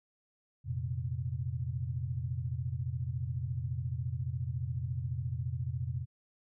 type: chord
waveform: sine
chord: F suspended fourth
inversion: none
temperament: equal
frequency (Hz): 87.31 / 116.54 / 130.81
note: F2 / Bb2 / C3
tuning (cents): 0 / 0 / 0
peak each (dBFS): -38 / -37 / -36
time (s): 0.64-6.06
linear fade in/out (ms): 50
effects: none